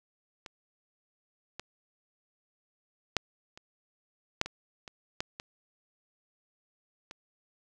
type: clicks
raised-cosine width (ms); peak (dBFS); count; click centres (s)
0.2; -25 / -21 / -8 / -30 / -8 / -21 / -26 / -14 / -22 / -26; 10; 0.462 / 1.596 / 3.167 / 3.575 / 4.414 / 4.46 / 4.878 / 5.205 / 5.399 / 7.111
effects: none